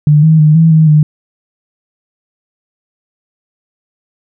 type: tone with pitch steps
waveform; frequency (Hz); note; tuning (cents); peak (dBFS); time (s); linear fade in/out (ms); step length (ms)
sine; 149.3 / 158.7 / 152.7 / 162.9 / 158.1 / 151.7; D3 / D#3 / D#3 / E3 / D#3 / D#3; +29 / +35 / -32 / -20 / +28 / -44; -3; 0.07-1.03; 2; 160
effects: none